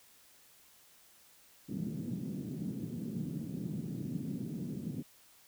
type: band-pass noise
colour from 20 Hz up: white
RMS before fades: -39 dBFS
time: 1.68-5.03 s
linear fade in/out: 20 ms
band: 140 to 240 Hz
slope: 24 dB/octave
effects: white hiss -62 dBFS RMS until 5.47 s